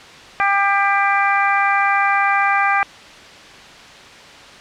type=harmonic tone with a mistuned harmonic; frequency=398.3 Hz; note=G4; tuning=28 cents sharp; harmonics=2 / 3 / 4 / 5 / 6; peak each=-18 / -19 / -20 / -22 / -22 dBFS; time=0.4-2.83 s; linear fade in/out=0 ms; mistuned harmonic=6; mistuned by=-17 cents; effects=white hiss -39 dBFS RMS until 4.6 s + low-pass 4000 Hz 12 dB/octave